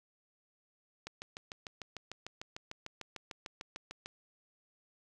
click train, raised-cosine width 0.2 ms, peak -25 dBFS, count 21, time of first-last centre 1.07-4.06 s, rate 6.69 Hz, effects none

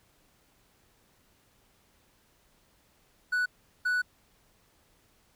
triangle tone bursts at uneven times, 1480 Hz, F#6, in tune, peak -23 dBFS, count 2, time 3.32-3.46 / 3.85-4.02 s, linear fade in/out 10 ms, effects pink hiss -66 dBFS RMS until 5.35 s

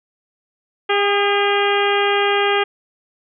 harmonic tone with a mistuned harmonic, 403.7 Hz, G#4, 49 cents flat, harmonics 1 / 2 / 3 / 4 / 5 / 6 / 7 / 8, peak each -18 / -21 / -23 / -24 / -25 / -26 / -26 / -27 dBFS, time 0.89-2.64 s, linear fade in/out 10 ms, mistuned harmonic 3, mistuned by +30 cents, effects none

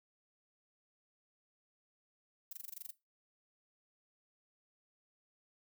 violet noise bursts, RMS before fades -44 dBFS, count 10, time 2.51-2.908 s, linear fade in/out 5 ms, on 20 ms, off 22 ms, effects noise-tail reverb RT60 0.2 s tail -17 dB re dry

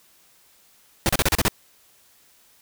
pink noise bursts, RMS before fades -19 dBFS, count 7, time 1.06-1.481 s, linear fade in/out 0 ms, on 31 ms, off 34 ms, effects white hiss -57 dBFS RMS until 2.61 s

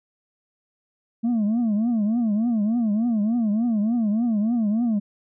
sine tone with vibrato, 222.5 Hz, A3, 20 cents sharp, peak -16 dBFS, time 1.23-5 s, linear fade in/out 20 ms, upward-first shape triangle, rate 3.4 Hz, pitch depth 180 cents each way, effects tanh soft clip ceiling -18 dBFS

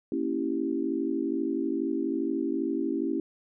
sine chord, A# diminished seventh, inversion none, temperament equal, 233.1 / 277.2 / 329.6 / 392 Hz, A#3 / C#4 / E4 / G4, 0 / 0 / 0 / 0 cents, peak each -35 / -30 / -30 / -34 dBFS, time 0.12-3.2 s, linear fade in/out 2 ms, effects none

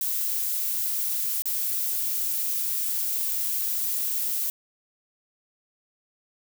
violet noise with dropouts, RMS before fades -27 dBFS, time 0.01-4.5 s, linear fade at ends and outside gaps 1 ms, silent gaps 1.421-1.456 s, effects none

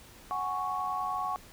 sine chord, F# suspended second, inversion none, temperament equal, 740 / 830.6 / 1108.7 Hz, F#5 / G#5 / C#6, 0 / 0 / 0 cents, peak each -35 / -37 / -32 dBFS, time 0.31-1.36 s, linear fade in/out 0 ms, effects pink hiss -53 dBFS RMS until 1.52 s

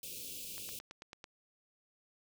white band-stop noise, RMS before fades -45 dBFS, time 0.03-0.79 s, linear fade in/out 2 ms, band 550 to 2400 Hz, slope 96 dB/octave
click train, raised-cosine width 0.2 ms, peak -30 dBFS, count 7, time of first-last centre 0.58-1.242 s, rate 9.07 Hz
effects none

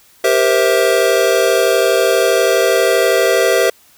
square chord, C dominant seventh, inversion second, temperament just, 392.4 / 470.9 / 523.3 / 654.1 Hz, G4 / Bb4 / C5 / E5, +2 / +18 / 0 / -14 cents, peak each -17 dBFS, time 0.24-3.7 s, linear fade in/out 5 ms, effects white hiss -49 dBFS RMS until 3.97 s

